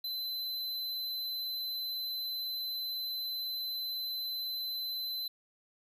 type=tone; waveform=square; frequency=4043 Hz; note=B7; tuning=40 cents sharp; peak=-35 dBFS; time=0.04-5.28 s; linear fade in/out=5 ms; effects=none